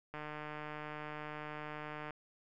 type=click train; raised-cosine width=0.5 ms; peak=-29 dBFS; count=298; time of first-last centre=0.14-2.107 s; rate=151 Hz; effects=none